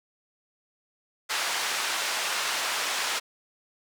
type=band-pass noise; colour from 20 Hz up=pink; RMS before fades=-29 dBFS; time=1.29-3.2 s; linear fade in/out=20 ms; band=970 to 7800 Hz; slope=12 dB/octave; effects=none